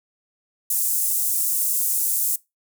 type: high-pass noise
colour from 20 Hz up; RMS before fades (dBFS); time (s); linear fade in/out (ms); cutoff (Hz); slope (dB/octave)
pink; -22; 0.7-2.36; 5; 8400; 24
effects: noise-tail reverb RT60 0.2 s tail -21 dB re dry